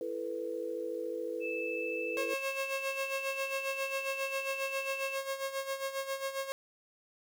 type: chord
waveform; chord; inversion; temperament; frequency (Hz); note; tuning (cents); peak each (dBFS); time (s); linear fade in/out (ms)
sine; E suspended fourth; none; equal with one note detuned; 334.8 / 440 / 493.9; E4 / A4 / B4; +27 / 0 / 0; -41 / -39 / -37; 0.01-2.34; 2
type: tone with pitch glide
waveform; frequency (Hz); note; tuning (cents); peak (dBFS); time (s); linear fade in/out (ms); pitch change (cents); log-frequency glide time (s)
sine; 2627 to 2656; E7 to E7; -7 to +12; -37; 1.4-5.19; 50; +19; 1.72-3.13
type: tone with tremolo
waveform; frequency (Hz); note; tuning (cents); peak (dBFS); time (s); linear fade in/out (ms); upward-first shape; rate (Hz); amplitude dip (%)
sawtooth; 542; C#5; -39; -28; 2.17-6.52; 0; sine; 7.4; 70
effects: 10-bit